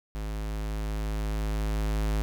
square tone with level ramp, 52.8 Hz, G#1, 29 cents sharp, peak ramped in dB -32 to -25 dBFS, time 0.15-2.22 s, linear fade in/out 0 ms, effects none

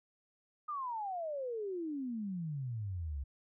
sine exponential sweep, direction down, 1241 to 65.4 Hz, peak -36 dBFS, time 0.68-3.24 s, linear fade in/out 10 ms, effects none

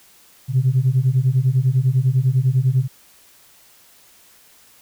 sine beating tone pair, 125 / 135 Hz, B2 / C#3, +21 / -45 cents, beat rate 10 Hz, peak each -16 dBFS, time 0.48-2.88 s, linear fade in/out 50 ms, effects tanh soft clip ceiling -8 dBFS + white hiss -51 dBFS RMS until 4.81 s

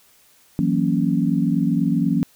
sine chord, F# dominant seventh, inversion third, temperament equal, 164.81 / 185 / 233.1 / 277.2 Hz, E3 / F#3 / A#3 / C#4, 0 / 0 / 0 / 0 cents, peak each -22 dBFS, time 0.59-2.23 s, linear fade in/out 0 ms, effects white hiss -55 dBFS RMS until 2.35 s

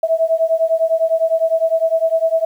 sine beating tone pair, 647 / 656.9 Hz, E5 / E5, -32 / -6 cents, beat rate 9.9 Hz, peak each -16 dBFS, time 0.03-2.45 s, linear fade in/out 5 ms, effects 8-bit

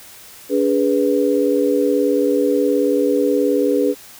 sine chord, G# diminished, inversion second, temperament equal with one note detuned, 286.3 / 415.3 / 493.9 Hz, D4 / G#4 / B4, -44 / 0 / 0 cents, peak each -18 dBFS, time 0.49-3.95 s, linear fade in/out 50 ms, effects white hiss -41 dBFS RMS until 4.19 s

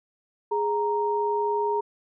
sine tone pair together, 415.3 / 932.3 Hz, G#4 / A#5, 0 / 0 cents, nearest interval octave + major second, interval 1400 cents, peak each -25 dBFS, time 0.51-1.81 s, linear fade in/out 10 ms, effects none

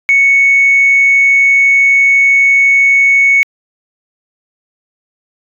sine tone, 2217 Hz, C#7, in tune, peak -4 dBFS, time 0.09-3.43 s, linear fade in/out 0 ms, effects tanh soft clip ceiling -1 dBFS

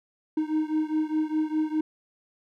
triangle beating tone pair, 308.9 / 313.8 Hz, D#4 / D#4, -12 / +15 cents, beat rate 4.9 Hz, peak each -24 / -26 dBFS, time 0.37-1.81 s, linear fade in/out 5 ms, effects none

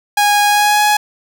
sawtooth tone with pitch glide, 824 to 837.9 Hz, G#5 to G#5, -14 to +15 cents, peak -6 dBFS, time 0.17-0.97 s, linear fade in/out 5 ms, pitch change +29 cents, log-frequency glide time 0.46-0.82 s, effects none

